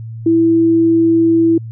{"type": "tone", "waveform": "sine", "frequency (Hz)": 330, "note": "E4", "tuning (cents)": 2, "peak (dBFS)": -8, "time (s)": [0.26, 1.58], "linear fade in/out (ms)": 5, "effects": ["added 113 Hz sine -25 dBFS peak until 1.71 s"]}